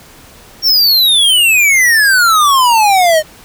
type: exponential sweep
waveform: square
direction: down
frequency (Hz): 5588 to 606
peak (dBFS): -7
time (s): 0.62-3.23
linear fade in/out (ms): 50
effects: pink hiss -39 dBFS RMS until 3.44 s